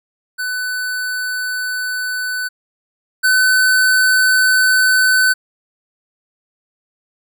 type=tone pair in turn; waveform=square; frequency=1500 / 1512.2 Hz; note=F#6 / F#6; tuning=+23 / +37 cents; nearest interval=unison; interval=14 cents; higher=second; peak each=-20 / -11 dBFS; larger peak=second; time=0.38-2.49 / 3.23-5.34 s; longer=neither; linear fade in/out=20 ms; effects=none